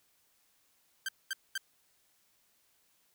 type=tone bursts; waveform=sawtooth; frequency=1568 Hz; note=G6; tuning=in tune; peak=-29 dBFS; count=3; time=1.06-1.578 s; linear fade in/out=2 ms; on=26 ms; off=220 ms; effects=white hiss -71 dBFS RMS until 3.14 s